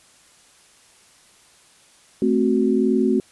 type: chord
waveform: sine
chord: F# diminished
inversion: first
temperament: equal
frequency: 220 / 261.6 / 370 Hz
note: A3 / C4 / F#4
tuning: 0 / 0 / 0 cents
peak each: -20 dBFS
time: 2.22-3.2 s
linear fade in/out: 2 ms
effects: white hiss -53 dBFS RMS until 3.31 s + resampled to 24000 Hz